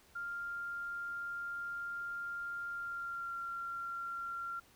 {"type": "tone with pitch glide", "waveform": "sine", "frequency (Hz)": [1396.9, 1377.7], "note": ["F6", "F6"], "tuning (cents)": [0, -24], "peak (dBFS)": -38, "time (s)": [0.15, 4.6], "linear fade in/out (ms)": 10, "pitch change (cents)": -24, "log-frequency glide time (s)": [2.69, 3.37], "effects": ["pink hiss -64 dBFS RMS until 4.75 s"]}